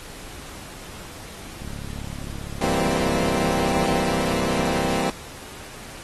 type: click train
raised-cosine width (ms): 5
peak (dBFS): -22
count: 120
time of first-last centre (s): 1.62-4.991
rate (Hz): 35.3
type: chord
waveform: 15% pulse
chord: C dominant seventh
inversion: first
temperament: equal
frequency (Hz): 164.81 / 196 / 233.1 / 261.6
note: E3 / G3 / Bb3 / C4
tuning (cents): 0 / 0 / 0 / 0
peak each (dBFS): -21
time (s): 2.61-5.1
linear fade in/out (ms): 2
effects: pink hiss -40 dBFS RMS until 6.03 s + AAC 32 kbps